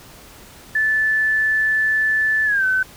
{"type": "tone with pitch glide", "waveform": "sine", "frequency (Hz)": [1748, 1521.7], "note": ["A6", "F#6"], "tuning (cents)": [-12, 48], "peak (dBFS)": -15, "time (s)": [0.75, 2.83], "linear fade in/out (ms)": 5, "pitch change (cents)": -240, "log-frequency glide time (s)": [2.45, 2.65], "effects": ["pink hiss -43 dBFS RMS until 2.96 s"]}